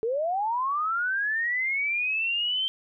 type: linear sweep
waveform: sine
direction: up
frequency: 429.5 to 3136 Hz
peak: -24 dBFS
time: 0.03-2.68 s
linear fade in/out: 0 ms
effects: none